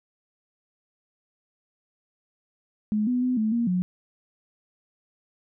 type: tone with pitch steps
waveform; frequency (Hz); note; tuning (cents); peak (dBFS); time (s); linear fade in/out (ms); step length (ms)
sine; 212.2 / 248.1 / 252.2 / 217.4 / 235.1 / 181; G#3 / B3 / B3 / A3 / A#3 / F#3; +38 / +8 / +36 / -21 / +15 / -38; -21; 2.92-3.82; 0; 150
effects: none